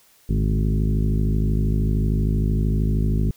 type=harmonic tone with a mistuned harmonic; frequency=53 Hz; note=G#1; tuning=36 cents sharp; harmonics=1 / 2 / 3 / 4 / 5 / 6 / 7 / 8; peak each=-20 / -24 / -25 / -27 / -32 / -39 / -35 / -41 dBFS; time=0.29-3.31 s; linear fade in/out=5 ms; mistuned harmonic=3; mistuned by=-61 cents; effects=white hiss -56 dBFS RMS until 3.36 s